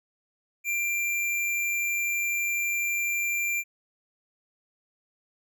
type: tone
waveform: square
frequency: 2372 Hz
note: D7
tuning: 17 cents sharp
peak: -26 dBFS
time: 0.64-3.64 s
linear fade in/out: 50 ms
effects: none